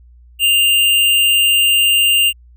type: tone with amplitude modulation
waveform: square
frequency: 2798 Hz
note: F7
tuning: 3 cents sharp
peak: -9 dBFS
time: 0.39-2.33 s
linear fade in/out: 50 ms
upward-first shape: sine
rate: 221 Hz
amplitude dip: 35%
effects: added 60 Hz sine -41 dBFS peak until 2.56 s